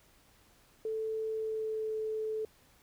sine tone with pitch glide, 440 to 435.7 Hz, A4 to A4, 0 to -17 cents, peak -32 dBFS, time 0.85-2.45 s, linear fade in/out 2 ms, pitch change -17 cents, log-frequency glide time 1.29-1.96 s, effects pink hiss -64 dBFS RMS until 2.82 s

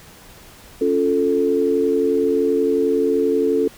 sine chord, Db augmented, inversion none, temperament equal, 277.2 / 349.2 / 440 Hz, Db4 / F4 / A4, 0 / 0 / 0 cents, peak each -21 / -22 / -17 dBFS, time 0.81-3.68 s, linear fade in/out 5 ms, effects pink hiss -44 dBFS RMS until 3.77 s

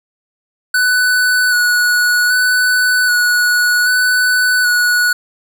square tone with vibrato, 1480 Hz, F#6, in tune, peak -11 dBFS, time 0.74-5.13 s, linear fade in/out 5 ms, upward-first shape square, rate 0.64 Hz, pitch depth 17 cents each way, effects none

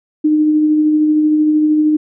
sine tone with tremolo, 305.4 Hz, D#4, 32 cents flat, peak -8 dBFS, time 0.24-1.97 s, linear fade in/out 10 ms, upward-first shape sine, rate 13 Hz, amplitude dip 25%, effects none

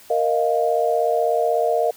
sine chord, Bb suspended fourth, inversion none, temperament equal, 466.2 / 622.3 / 698.5 Hz, Bb4 / Eb5 / F5, 0 / 0 / 0 cents, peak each -21 dBFS, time 0.1-1.91 s, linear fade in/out 5 ms, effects white hiss -47 dBFS RMS until 1.96 s

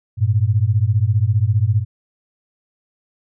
sine beating tone pair, 99 / 114 Hz, G2 / A#2, +18 / -38 cents, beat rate 15 Hz, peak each -16 dBFS, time 0.17-1.85 s, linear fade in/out 50 ms, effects none

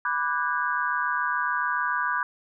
sine chord, G# half-diminished seventh, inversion first, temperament equal with one note detuned, 987.8 / 1174.7 / 1480 / 1627 Hz, B5 / D6 / F#6 / G#6, 0 / 0 / 0 / -36 cents, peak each -29 dBFS, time 0.05-2.23 s, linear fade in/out 2 ms, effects none

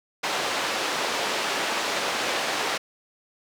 pink band-pass noise, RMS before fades -27 dBFS, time 0.23-2.78 s, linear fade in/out 10 ms, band 470 to 5300 Hz, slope 12 dB/octave, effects none

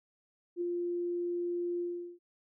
sine tone with ADSR envelope, 349.2 Hz, F4, in tune, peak -29 dBFS, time 0.56-2.19 s, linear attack 54 ms, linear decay 4 ms, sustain -2 dB, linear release 390 ms, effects none

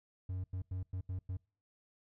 triangle tone bursts at uneven times, 92.5 Hz, F#2, in tune, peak -34 dBFS, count 6, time 0.29-0.44 / 0.53-0.62 / 0.71-0.83 / 0.93-1.01 / 1.09-1.19 / 1.29-1.37 s, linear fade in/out 5 ms, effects noise-tail reverb RT60 0.4 s tail -26 dB re dry

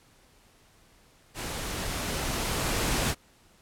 pink noise with level ramp, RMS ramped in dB -35 to -26 dBFS, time 1.34-3.15 s, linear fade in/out 50 ms, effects pink hiss -60 dBFS RMS until 3.61 s + low-pass 12000 Hz 12 dB/octave

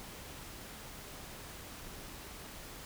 silence, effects pink hiss -48 dBFS RMS until 2.85 s

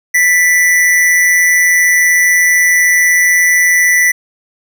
square tone with amplitude modulation, 1975.5 Hz, B6, in tune, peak -6 dBFS, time 0.14-4.12 s, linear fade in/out 10 ms, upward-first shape sine, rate 176 Hz, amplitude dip 40%, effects none

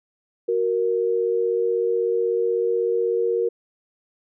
sine tone pair together, 370 / 466.2 Hz, F#4 / A#4, 0 / 0 cents, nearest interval major third, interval 400 cents, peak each -24 / -20 dBFS, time 0.48-3.49 s, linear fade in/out 10 ms, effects none

